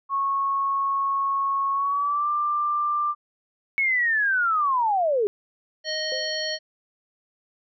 sine tone with pitch glide, 1100 to 1185.8 Hz, C#6 to D6, -14 to +16 cents, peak -21 dBFS, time 0.09-3.15 s, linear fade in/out 50 ms, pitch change +130 cents, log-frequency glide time 1.73-2.29 s
sine linear sweep, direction down, 2217 to 392 Hz, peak -19 dBFS, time 3.78-5.27 s, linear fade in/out 0 ms
harmonic tone, 622.3 Hz, D#5, in tune, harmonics 1 / 3 / 5 / 7 / 9, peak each -31 / -32 / -34 / -29 / -37 dBFS, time 5.84-6.59 s, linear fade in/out 50 ms
sine tone with exponential decay, 523.3 Hz, C5, in tune, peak -27 dBFS, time 6.12-6.46 s, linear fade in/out 1 ms, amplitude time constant 72 ms
effects none

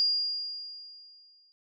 sine tone with exponential decay, 4825 Hz, D8, 46 cents sharp, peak -21 dBFS, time 0-1.52 s, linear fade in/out 0 ms, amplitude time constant 330 ms, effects none

